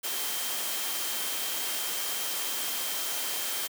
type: tone in noise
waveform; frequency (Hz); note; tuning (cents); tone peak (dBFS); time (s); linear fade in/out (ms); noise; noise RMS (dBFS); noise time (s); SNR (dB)
sine; 3159; G7; +13; -40; 0.03-3.68; 20; white; -32; 0.03-3.68; -11
effects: high-pass 300 Hz 12 dB/octave